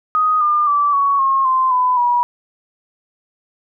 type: tone with pitch steps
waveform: sine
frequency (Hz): 1248 / 1203.4 / 1160.4 / 1118.9 / 1078.9 / 1040.4 / 1003.2 / 967.4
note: D#6 / D6 / D6 / C#6 / C#6 / C6 / B5 / B5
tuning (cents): +5 / +42 / -21 / +16 / -47 / -10 / +27 / -36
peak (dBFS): -12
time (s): 0.15-2.23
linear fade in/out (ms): 0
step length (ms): 260
effects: none